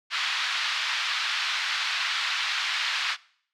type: band-pass noise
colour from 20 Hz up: white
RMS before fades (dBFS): -28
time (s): 0.1-3.17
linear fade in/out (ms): 50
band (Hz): 1100 to 4100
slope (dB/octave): 24
effects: noise-tail reverb RT60 0.6 s tail -22 dB re dry